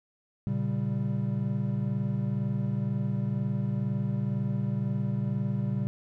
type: chord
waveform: triangle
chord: G diminished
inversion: first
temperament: equal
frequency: 116.54 / 138.59 / 196 Hz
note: Bb2 / Db3 / G3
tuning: 0 / 0 / 0 cents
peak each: -29 dBFS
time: 0.47-5.87 s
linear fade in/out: 0 ms
effects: none

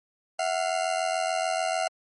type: ring-modulated tone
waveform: 40% pulse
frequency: 698.5 Hz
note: F5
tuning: in tune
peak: -21 dBFS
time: 0.39-1.88 s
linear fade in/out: 5 ms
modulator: 43.4 Hz
effects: MP3 48 kbps

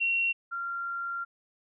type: tone pair in turn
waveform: sine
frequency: 2735 / 1382.6 Hz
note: F7 / F6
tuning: -37 / -18 cents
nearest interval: octave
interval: 1181 cents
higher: first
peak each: -24 / -31 dBFS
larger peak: first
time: 0-0.33 / 0.51-1.25 s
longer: second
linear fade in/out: 20 ms
effects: none

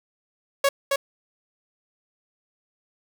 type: tone with echo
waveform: sawtooth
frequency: 554.4 Hz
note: C#5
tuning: in tune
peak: -13 dBFS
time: 0.64-0.69 s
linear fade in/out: 5 ms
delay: 270 ms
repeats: 1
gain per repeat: -3 dB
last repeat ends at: 0.96 s
effects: none

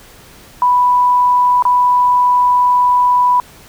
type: tone with dropouts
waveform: sine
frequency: 987.8 Hz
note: B5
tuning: in tune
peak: -8 dBFS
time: 0.62-3.4 s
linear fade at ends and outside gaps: 1 ms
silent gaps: 1.624-1.652 s
effects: pink hiss -41 dBFS RMS until 3.68 s

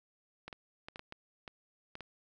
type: clicks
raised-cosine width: 0.3 ms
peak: -28 dBFS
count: 9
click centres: 0.48 / 0.528 / 0.885 / 0.959 / 0.994 / 1.124 / 1.478 / 1.954 / 2.007 s
effects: none

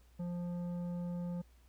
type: tone with tanh clipping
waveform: triangle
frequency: 175.2 Hz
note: F3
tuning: 6 cents sharp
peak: -38 dBFS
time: 0.19-1.42 s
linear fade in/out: 10 ms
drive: 14 dB
effects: added 60 Hz sine -60 dBFS peak until 1.68 s + pink hiss -71 dBFS RMS until 1.68 s

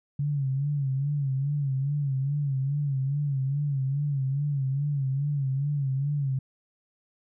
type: tone with vibrato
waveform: sine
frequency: 139.5 Hz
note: C#3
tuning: 11 cents sharp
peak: -24 dBFS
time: 0.19-6.39 s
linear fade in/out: 5 ms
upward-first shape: sine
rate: 2.4 Hz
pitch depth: 91 cents each way
effects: none

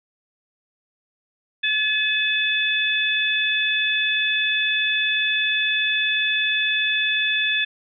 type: tone cluster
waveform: sine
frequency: 1717 / 2565 / 3480 Hz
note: A6 / E7 / A7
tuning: -43 / -48 / -20 cents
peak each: -23 dBFS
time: 1.63-7.65 s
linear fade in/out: 10 ms
effects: none

